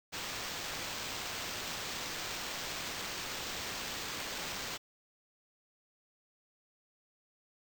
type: noise with sample-and-hold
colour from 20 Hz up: blue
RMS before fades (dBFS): -40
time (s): 0.12-4.78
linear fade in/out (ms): 20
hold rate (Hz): 11025
effects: none